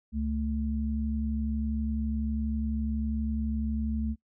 sine tone pair together, 69.3 / 220 Hz, C#2 / A3, 0 / 0 cents, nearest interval octave + minor sixth, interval 2000 cents, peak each -30 / -30 dBFS, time 0.12-4.16 s, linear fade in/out 50 ms, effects noise-tail reverb RT60 0.1 s tail -23 dB re dry

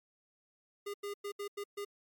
square tone bursts at uneven times, 406.2 Hz, G#4, 38 cents flat, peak -38 dBFS, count 6, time 0.86-0.94 / 1.03-1.14 / 1.24-1.32 / 1.39-1.48 / 1.57-1.64 / 1.77-1.85 s, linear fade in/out 10 ms, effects MP3 96 kbps

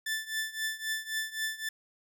sawtooth tone with tremolo, 1760 Hz, A6, in tune, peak -25 dBFS, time 0.06-1.69 s, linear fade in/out 5 ms, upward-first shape triangle, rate 3.8 Hz, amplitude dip 90%, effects none

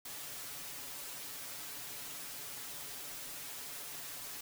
white noise with comb filter, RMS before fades -45 dBFS, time 0.05-4.41 s, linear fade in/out 5 ms, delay 7 ms, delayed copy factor +0.85, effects none

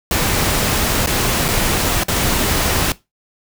pink noise with dropouts, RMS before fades -17 dBFS, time 0.11-2.92 s, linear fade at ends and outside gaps 1 ms, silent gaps 1.061-1.072 / 1.482-1.486 / 2.035-2.083 s, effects noise-tail reverb RT60 0.2 s tail -18 dB re dry

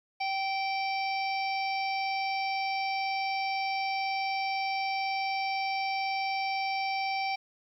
harmonic tone, 777 Hz, G5, 16 cents flat, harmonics 1 / 3 / 4 / 5 / 6 / 7, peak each -30 / -34 / -47 / -49 / -42 / -42 dBFS, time 0.2-7.36 s, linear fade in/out 10 ms, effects 11-bit

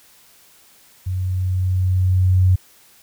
sine tone with level ramp, 92.4 Hz, F#2, 2 cents flat, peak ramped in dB -20 to -10 dBFS, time 1.06-2.56 s, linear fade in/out 10 ms, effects white hiss -51 dBFS RMS until 3.02 s

